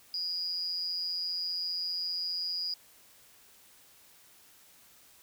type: tone with amplitude modulation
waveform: sine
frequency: 4900 Hz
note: D#8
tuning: 27 cents flat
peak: -28 dBFS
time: 0.14-2.74 s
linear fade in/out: 2 ms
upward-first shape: sine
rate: 175 Hz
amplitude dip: 70%
effects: white hiss -59 dBFS RMS until 5.22 s